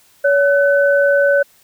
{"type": "tone pair together", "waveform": "sine", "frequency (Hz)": [565.6, 1510], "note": ["C#5", "F#6"], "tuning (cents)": [35, 35], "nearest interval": "octave + perfect fourth", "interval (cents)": 1700, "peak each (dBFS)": [-11, -16], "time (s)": [0.24, 1.43], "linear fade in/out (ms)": 10, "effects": ["white hiss -52 dBFS RMS until 1.63 s"]}